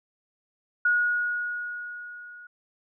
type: tone with level ramp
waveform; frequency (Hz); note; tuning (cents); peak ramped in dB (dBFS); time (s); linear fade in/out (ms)
sine; 1449; F#6; -37; -18 to -43; 0.85-2.47; 5
effects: none